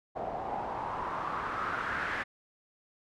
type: noise with low-pass filter sweep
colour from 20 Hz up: white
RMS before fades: -35 dBFS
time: 0.15-2.24 s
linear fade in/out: 20 ms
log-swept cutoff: 690 to 1700 Hz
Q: 4
effects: none